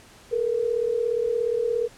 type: tone pair together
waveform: sine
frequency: 440 / 477.1 Hz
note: A4 / A#4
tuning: 0 / +40 cents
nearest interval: minor second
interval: 140 cents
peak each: -26 / -23 dBFS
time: 0.31-1.88 s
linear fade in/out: 20 ms
effects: pink hiss -50 dBFS RMS until 1.97 s + low-pass 10000 Hz 12 dB/octave